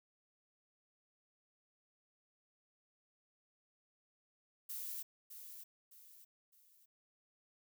violet noise with echo, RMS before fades -44 dBFS, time 4.69-5.03 s, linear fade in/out 10 ms, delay 610 ms, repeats 3, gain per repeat -8 dB, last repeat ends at 6.86 s, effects none

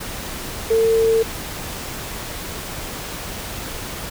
sine tone in noise, 449.8 Hz, A4, 38 cents sharp, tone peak -13 dBFS, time 0.7-1.23 s, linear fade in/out 10 ms, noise pink, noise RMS -30 dBFS, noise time 0-4.1 s, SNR +14 dB, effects none

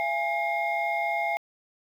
sine tone cluster, 680 / 824 / 2137 Hz, F5 / G#5 / C7, -46 / -14 / +36 cents, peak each -28 dBFS, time 0-1.37 s, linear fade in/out 0 ms, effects tanh soft clip ceiling -19 dBFS + 9-bit

